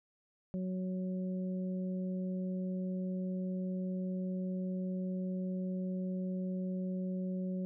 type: harmonic tone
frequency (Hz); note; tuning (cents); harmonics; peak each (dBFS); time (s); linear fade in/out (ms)
185; F#3; 0; 1 / 2 / 3; -34 / -46 / -46; 0.54-7.65; 0
effects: none